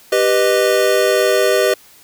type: chord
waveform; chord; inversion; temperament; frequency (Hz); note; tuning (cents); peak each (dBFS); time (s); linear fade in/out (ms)
square; G augmented; none; equal with one note detuned; 392 / 493.9 / 617.6; G4 / B4 / D#5; 0 / 0 / -13; -17; 0.12-1.74; 5
effects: white hiss -46 dBFS RMS until 2.03 s